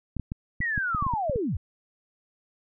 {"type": "clicks", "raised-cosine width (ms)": 5, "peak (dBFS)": -18, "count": 11, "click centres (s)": [0.167, 0.197, 0.319, 0.605, 0.778, 0.948, 1.025, 1.066, 1.137, 1.297, 1.359]}
{"type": "linear sweep", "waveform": "sine", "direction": "down", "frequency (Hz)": [1973, 54.2], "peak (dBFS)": -25, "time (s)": [0.61, 1.57], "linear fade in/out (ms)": 5}
{"effects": []}